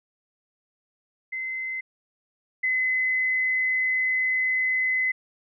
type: tone pair in turn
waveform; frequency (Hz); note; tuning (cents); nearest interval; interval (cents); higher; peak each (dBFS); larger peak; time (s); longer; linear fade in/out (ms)
sine; 2057 / 2032; C7 / B6; -30 / +49; unison; 21; first; -28 / -21; second; 1.32-1.81 / 2.63-5.12; second; 10
effects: none